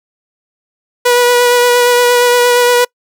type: tone with vibrato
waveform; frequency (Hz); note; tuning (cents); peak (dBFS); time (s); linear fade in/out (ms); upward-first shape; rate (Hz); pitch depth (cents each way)
sawtooth; 487.4; B4; -23; -3; 1.05-2.85; 10; sine; 8.6; 15
effects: noise-tail reverb RT60 0.1 s tail -26 dB re dry